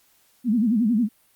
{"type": "tone with vibrato", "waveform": "sine", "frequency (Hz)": 226.1, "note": "A3", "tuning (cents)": 47, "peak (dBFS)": -17, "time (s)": [0.44, 1.09], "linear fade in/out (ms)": 50, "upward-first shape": "sine", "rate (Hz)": 11, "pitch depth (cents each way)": 180, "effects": ["white hiss -61 dBFS RMS until 1.35 s", "Opus 48 kbps"]}